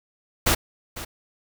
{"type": "noise with echo", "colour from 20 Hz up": "pink", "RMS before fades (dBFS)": -19, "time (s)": [0.46, 0.55], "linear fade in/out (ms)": 10, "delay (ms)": 500, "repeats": 1, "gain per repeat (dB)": -15, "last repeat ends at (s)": 1.05, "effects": []}